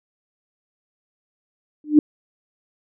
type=tone with exponential growth; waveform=sine; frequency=300 Hz; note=D4; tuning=37 cents sharp; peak=-4 dBFS; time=1.84-1.99 s; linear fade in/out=2 ms; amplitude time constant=32 ms; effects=none